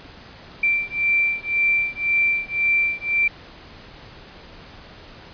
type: beating tone pair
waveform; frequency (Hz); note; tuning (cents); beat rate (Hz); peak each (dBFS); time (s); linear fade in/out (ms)
sine; 2349 / 2350.9; D7 / D7; 0 / +1; 1.9; -21; 0.63-3.28; 5
effects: pink hiss -43 dBFS RMS until 5.33 s + resampled to 11025 Hz